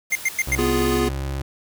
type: noise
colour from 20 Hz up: white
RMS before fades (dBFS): -36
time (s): 0.1-1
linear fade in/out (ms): 10
type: tone bursts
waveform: square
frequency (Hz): 2106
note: C7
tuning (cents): +11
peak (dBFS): -18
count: 4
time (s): 0.12-0.552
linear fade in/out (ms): 2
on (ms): 33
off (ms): 100
type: tone with pitch glide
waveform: 30% pulse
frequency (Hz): 65.9 to 68.26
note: C2 to C#2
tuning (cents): +13 to -26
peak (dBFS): -22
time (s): 0.47-1.42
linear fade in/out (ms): 5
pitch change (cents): +61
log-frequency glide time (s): 0.61-1.3
type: chord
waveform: square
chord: F diminished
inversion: second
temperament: equal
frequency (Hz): 246.9 / 349.2 / 415.3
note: Cb4 / F4 / Ab4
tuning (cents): 0 / 0 / 0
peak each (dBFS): -24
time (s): 0.58-1.09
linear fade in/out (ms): 10
effects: none